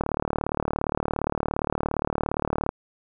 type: click train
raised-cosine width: 1 ms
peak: -10 dBFS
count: 101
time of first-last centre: 0.01-2.691 s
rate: 37.3 Hz
effects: none